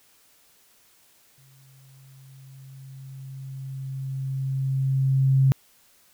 sine tone with exponential growth, 134 Hz, C3, 42 cents sharp, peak -14 dBFS, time 1.38-5.52 s, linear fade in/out 0 ms, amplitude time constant 900 ms, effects white hiss -59 dBFS RMS until 6.13 s

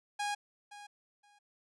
sawtooth tone with echo, 822 Hz, G#5, 18 cents flat, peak -29 dBFS, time 0.19-0.35 s, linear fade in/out 10 ms, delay 520 ms, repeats 2, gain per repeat -15 dB, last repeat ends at 1.39 s, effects resampled to 24000 Hz

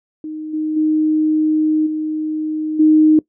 sine tone with level steps, 310 Hz, D#4, 6 cents flat, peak -24 / -17 / -12 / -18 / -7 dBFS, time 0.24-3.19 s, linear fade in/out 2 ms, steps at 0.53 / 0.76 / 1.86 / 2.79 s, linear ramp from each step 10 ms, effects noise-tail reverb RT60 0.1 s tail -21 dB re dry

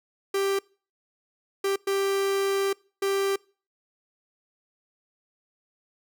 45% pulse tone bursts at uneven times, 392.8 Hz, G4, 4 cents sharp, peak -23 dBFS, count 4, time 0.34-0.59 / 1.64-1.76 / 1.87-2.73 / 3.02-3.36 s, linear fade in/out 5 ms, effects noise-tail reverb RT60 0.4 s tail -25 dB re dry

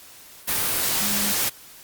sine tone in noise, 203.9 Hz, G#3, 32 cents flat, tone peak -30 dBFS, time 1-1.33 s, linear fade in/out 20 ms, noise white, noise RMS -23 dBFS, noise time 0.47-1.5 s, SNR -10 dB, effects white hiss -46 dBFS RMS until 1.83 s + Opus 48 kbps

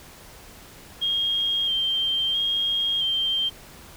sine tone with vibrato, 3200 Hz, G7, 35 cents sharp, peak -21 dBFS, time 1.01-3.5 s, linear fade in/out 20 ms, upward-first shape square, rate 0.75 Hz, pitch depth 25 cents each way, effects pink hiss -46 dBFS RMS until 3.96 s

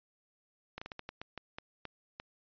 slowing click train, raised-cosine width 0.3 ms, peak -25 dBFS, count 11, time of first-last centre 0.78-2.199 s, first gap 35 ms, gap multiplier 1.29, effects resampled to 11025 Hz

